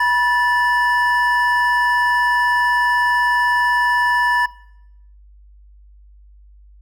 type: tone pair together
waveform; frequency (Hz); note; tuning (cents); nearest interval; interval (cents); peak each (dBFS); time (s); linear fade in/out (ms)
triangle; 972 / 1752; B5 / A6; -28 / -8; minor seventh; 1020; -15; 0-4.46; 5
effects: noise-tail reverb RT60 0.8 s tail -22 dB re dry + added 50 Hz sine -43 dBFS peak until 6.81 s